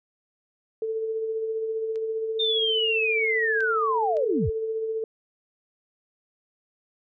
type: tone with tremolo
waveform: sine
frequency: 443.6 Hz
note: A4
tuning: 14 cents sharp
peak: -24 dBFS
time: 0.82-5.04 s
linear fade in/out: 2 ms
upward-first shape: sine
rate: 15 Hz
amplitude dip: 35%
type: clicks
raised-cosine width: 0.2 ms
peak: -31 / -25 / -29 dBFS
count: 3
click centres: 1.958 / 3.606 / 4.169 s
type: linear sweep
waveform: sine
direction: down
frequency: 3654 to 49 Hz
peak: -22 dBFS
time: 2.39-4.5 s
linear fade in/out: 10 ms
effects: none